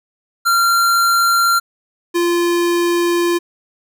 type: tone pair in turn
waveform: square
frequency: 1378 / 345.8 Hz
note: F6 / F4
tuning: -24 / -17 cents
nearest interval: 2 octaves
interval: 2393 cents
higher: first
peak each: -12 / -14 dBFS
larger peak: first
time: 0.45-1.6 / 2.14-3.39 s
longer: second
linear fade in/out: 20 ms
effects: none